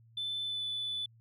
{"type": "tone with pitch glide", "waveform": "sine", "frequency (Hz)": [3520, 3484], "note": ["A7", "A7"], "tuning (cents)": [0, -18], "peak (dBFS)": -32, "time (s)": [0.17, 1.06], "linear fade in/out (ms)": 5, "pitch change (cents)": -18, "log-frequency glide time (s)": [0.44, 0.64], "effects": ["tanh soft clip ceiling -30 dBFS", "added 114 Hz sine -58 dBFS peak until 1.2 s"]}